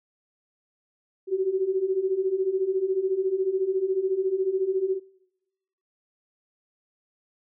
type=beating tone pair; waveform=sine; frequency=370 / 384 Hz; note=F#4 / G4; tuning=0 / -36 cents; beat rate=14 Hz; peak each=-27 / -24 dBFS; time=1.27-5 s; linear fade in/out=50 ms; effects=noise-tail reverb RT60 1.0 s tail -23 dB re dry